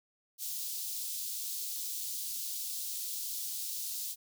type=high-pass noise; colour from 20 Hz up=white; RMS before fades=-38 dBFS; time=0.38-4.16 s; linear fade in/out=50 ms; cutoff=3800 Hz; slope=24 dB/octave; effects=none